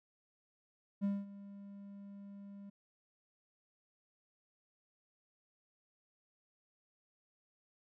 triangle tone with ADSR envelope, 200 Hz, G3, 35 cents sharp, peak -28 dBFS, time 1.01-2.7 s, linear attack 33 ms, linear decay 210 ms, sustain -18 dB, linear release 8 ms, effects none

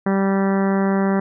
harmonic tone, 194.9 Hz, G3, 10 cents flat, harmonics 1 / 2 / 3 / 4 / 5 / 6 / 7 / 8 / 9 / 10, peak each -17 / -23 / -27 / -29 / -31 / -33 / -34 / -35 / -36 / -37 dBFS, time 0.06-1.2 s, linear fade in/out 5 ms, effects none

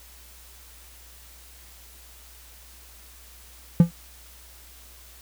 triangle tone with exponential decay, 170 Hz, F3, 46 cents flat, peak -5 dBFS, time 3.8-3.91 s, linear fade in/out 2 ms, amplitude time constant 23 ms, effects added 60 Hz sine -50 dBFS peak until 5.21 s + white hiss -50 dBFS RMS until 5.21 s

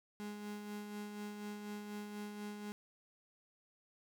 35% pulse tone with tremolo, 207.7 Hz, G#3, in tune, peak -40 dBFS, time 0.2-2.72 s, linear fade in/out 0 ms, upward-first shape sine, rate 4.1 Hz, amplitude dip 40%, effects none

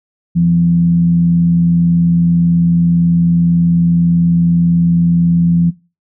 sine tone with frequency modulation, 171 Hz, F3, 36 cents flat, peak -8 dBFS, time 0.35-5.71 s, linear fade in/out 20 ms, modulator 81.8 Hz, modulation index 0.25, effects noise-tail reverb RT60 0.3 s tail -20 dB re dry

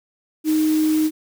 sine tone in noise, 311.1 Hz, D#4, in tune, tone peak -15 dBFS, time 0.44-1.11 s, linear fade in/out 50 ms, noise white, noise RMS -33 dBFS, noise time 0.44-1.11 s, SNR +15 dB, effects none

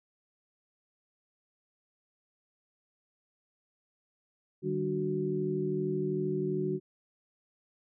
sine tone cluster, 151.9 / 194.5 / 297.8 / 370.6 Hz, D#3 / G3 / D4 / F#4, -41 / -13 / +24 / +3 cents, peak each -35 / -36 / -38 / -31 dBFS, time 4.62-6.8 s, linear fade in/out 50 ms, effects none

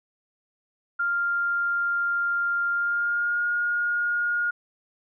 sine tone with pitch glide, 1396.9 to 1427.9 Hz, F6 to F6, 0 to +38 cents, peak -22 dBFS, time 0.99-4.51 s, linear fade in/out 10 ms, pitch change +38 cents, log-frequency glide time 2.72-3.45 s, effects none

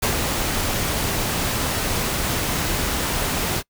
pink noise with ADSR envelope, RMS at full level -19 dBFS, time 0.02-3.63 s, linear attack 14 ms, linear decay 94 ms, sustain -4 dB, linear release 49 ms, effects noise-tail reverb RT60 0.1 s tail -25 dB re dry

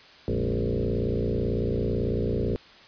sine tone with frequency modulation, 159 Hz, D#3, 38 cents sharp, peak -23 dBFS, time 0.28-2.56 s, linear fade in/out 0 ms, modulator 58.1 Hz, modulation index 5.8, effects white hiss -50 dBFS RMS until 2.87 s + resampled to 11025 Hz

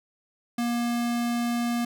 square tone, 237.7 Hz, A#3, 34 cents sharp, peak -25 dBFS, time 0.58-1.85 s, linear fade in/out 5 ms, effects none

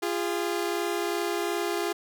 sawtooth tone pair together, 345.7 / 408.4 Hz, F4 / G#4, -18 / -29 cents, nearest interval minor third, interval 289 cents, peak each -25 / -26 dBFS, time 0.02-1.93 s, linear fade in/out 10 ms, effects none

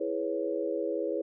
sine chord, C# minor seventh, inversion first, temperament equal, 329.6 / 415.3 / 493.9 / 554.4 Hz, E4 / G#4 / B4 / C#5, 0 / 0 / 0 / 0 cents, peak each -34 dBFS, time 0-1.22 s, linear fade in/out 10 ms, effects none

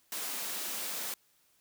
white high-pass noise, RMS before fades -37 dBFS, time 0.12-1.14 s, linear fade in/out 2 ms, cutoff 180 Hz, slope 96 dB/octave, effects white hiss -69 dBFS RMS until 1.6 s

